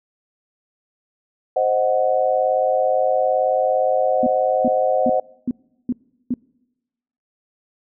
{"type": "chord", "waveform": "sine", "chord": "C diminished", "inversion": "none", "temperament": "equal", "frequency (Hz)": [523.3, 622.3, 740], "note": ["C5", "Eb5", "Gb5"], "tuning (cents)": [0, 0, 0], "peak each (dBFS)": [-19, -20, -20], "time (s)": [1.56, 5.2], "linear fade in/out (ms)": 5}
{"type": "tone bursts", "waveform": "sine", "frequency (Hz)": 246.9, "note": "B3", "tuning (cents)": 0, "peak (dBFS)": -17, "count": 6, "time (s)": [4.23, 6.34], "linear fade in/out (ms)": 2, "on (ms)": 35, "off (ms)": 380}
{"effects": ["noise-tail reverb RT60 1.0 s tail -25 dB re dry"]}